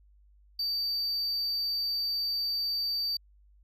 triangle tone, 4622 Hz, D8, 28 cents flat, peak -27 dBFS, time 0.59-3.17 s, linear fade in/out 5 ms, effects added 50 Hz sine -57 dBFS peak until 3.63 s

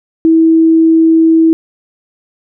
sine tone, 324.7 Hz, E4, 26 cents flat, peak -4 dBFS, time 0.25-1.53 s, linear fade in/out 0 ms, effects none

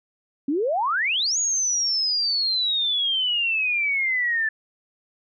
sine exponential two-way sweep, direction up then down, 264.2 to 6820 to 1743 Hz, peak -20 dBFS, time 0.48-4.49 s, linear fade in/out 5 ms, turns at 1.38 s, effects none

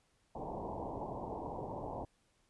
white low-pass noise, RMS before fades -42 dBFS, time 0.35-2.05 s, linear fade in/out 5 ms, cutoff 990 Hz, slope 96 dB/octave, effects pink hiss -74 dBFS RMS until 2.49 s + resampled to 24000 Hz

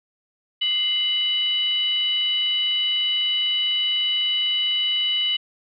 sine tone with frequency modulation, 2965 Hz, F#7, 3 cents sharp, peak -19 dBFS, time 0.61-5.37 s, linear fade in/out 10 ms, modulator 876 Hz, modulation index 0.47, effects none

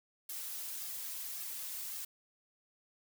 blue noise with flanger, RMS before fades -42 dBFS, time 0.29-2.05 s, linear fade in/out 5 ms, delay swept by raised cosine 2 to 4.4 ms, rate 1.8 Hz, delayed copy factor -0.8, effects none

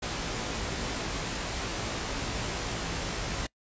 pink noise with comb filter, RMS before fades -33 dBFS, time 0.02-3.47 s, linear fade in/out 10 ms, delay 18 ms, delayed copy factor +0.6, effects noise-tail reverb RT60 0.1 s tail -24 dB re dry + resampled to 16000 Hz

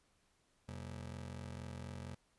30% pulse ring-modulated tone, 106.7 Hz, G#2, 47 cents sharp, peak -39 dBFS, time 0.68-2.15 s, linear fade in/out 10 ms, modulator 22.1 Hz, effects pink hiss -75 dBFS RMS until 2.38 s + resampled to 24000 Hz

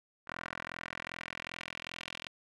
10% pulse tone with band-pass filter sweep, 42.56 Hz, F1, 44 cents flat, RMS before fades -44 dBFS, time 0.27-2.28 s, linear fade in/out 10 ms, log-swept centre 1500 to 3000 Hz, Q 1.9, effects none

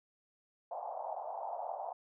pink band-pass noise, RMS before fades -41 dBFS, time 0.71-1.93 s, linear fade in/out 5 ms, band 640 to 870 Hz, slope 48 dB/octave, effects none

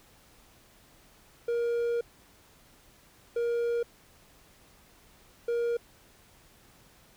triangle tone bursts at uneven times, 471.6 Hz, A#4, 20 cents sharp, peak -24 dBFS, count 3, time 1.48-2.01 / 3.36-3.83 / 5.48-5.77 s, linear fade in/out 5 ms, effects pink hiss -59 dBFS RMS until 7.16 s

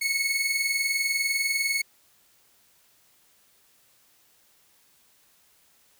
sawtooth tone pair together, 2191 / 2211 Hz, C#7 / C#7, -21 / -5 cents, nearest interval unison, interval 16 cents, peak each -23 / -24 dBFS, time 0.01-1.82 s, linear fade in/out 10 ms, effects white hiss -62 dBFS RMS until 5.99 s

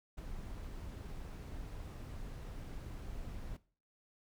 brown noise with ADSR envelope, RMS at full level -41 dBFS, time 0.17-3.57 s, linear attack 15 ms, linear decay 9 ms, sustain -4 dB, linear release 7 ms, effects noise-tail reverb RT60 0.4 s tail -18 dB re dry

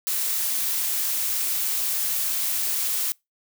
blue noise, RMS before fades -25 dBFS, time 0.07-3.12 s, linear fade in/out 0 ms, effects noise-tail reverb RT60 0.2 s tail -25 dB re dry

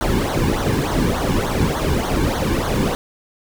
brown noise with flanger, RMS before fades -19 dBFS, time 0.01-2.95 s, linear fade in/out 0 ms, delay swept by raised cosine 0.39 to 1.59 ms, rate 3.4 Hz, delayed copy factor -0.8, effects none

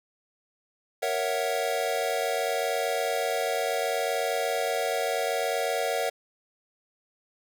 square chord, F# dominant seventh, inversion first, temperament equal, 466.2 / 554.4 / 659.3 / 740 Hz, A#4 / C#5 / E5 / F#5, 0 / 0 / 0 / 0 cents, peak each -32 dBFS, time 1.02-6.1 s, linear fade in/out 10 ms, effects none

